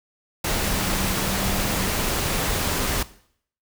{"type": "tone in noise", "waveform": "sine", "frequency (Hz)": 191.9, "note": "G3", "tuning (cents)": -37, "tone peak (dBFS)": -31, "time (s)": [0.66, 1.87], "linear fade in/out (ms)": 5, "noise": "pink", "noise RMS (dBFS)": -24, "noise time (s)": [0.44, 3.03], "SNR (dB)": -10, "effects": ["noise-tail reverb RT60 0.6 s tail -17 dB re dry"]}